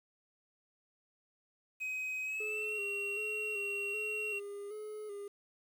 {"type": "tone with pitch glide", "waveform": "triangle", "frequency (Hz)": [2526, 2739], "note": ["D#7", "F7"], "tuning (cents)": [26, -34], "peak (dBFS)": -34, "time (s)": [1.8, 4.4], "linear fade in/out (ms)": 20, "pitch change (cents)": 140, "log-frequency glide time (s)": [2.23, 2.76]}
{"type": "tone with vibrato", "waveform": "triangle", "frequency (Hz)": 415.3, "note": "G#4", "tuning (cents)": 0, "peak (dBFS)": -39, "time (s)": [2.4, 5.28], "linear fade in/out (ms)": 5, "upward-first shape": "square", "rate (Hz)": 1.3, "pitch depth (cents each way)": 44}
{"effects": ["10-bit"]}